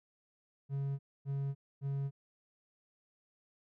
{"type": "tone bursts", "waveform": "triangle", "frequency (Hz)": 138.59, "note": "C#3", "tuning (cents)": 0, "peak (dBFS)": -31, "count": 3, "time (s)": [0.69, 2.11], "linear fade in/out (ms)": 50, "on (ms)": 300, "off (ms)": 260, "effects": []}